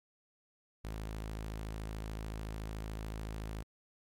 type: tone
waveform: sawtooth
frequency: 53.7 Hz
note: A1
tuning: 41 cents flat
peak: -35 dBFS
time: 0.84-3.63 s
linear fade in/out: 10 ms
effects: MP3 64 kbps